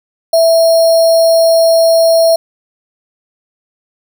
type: tone with sample-and-hold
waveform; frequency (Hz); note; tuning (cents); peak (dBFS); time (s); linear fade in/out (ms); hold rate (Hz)
sine; 659.3; E5; 0; -5; 0.33-2.36; 5; 4900
effects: none